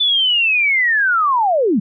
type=linear sweep; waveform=sine; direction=down; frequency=3520 to 174.61 Hz; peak=-12 dBFS; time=0-1.8 s; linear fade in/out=10 ms; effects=none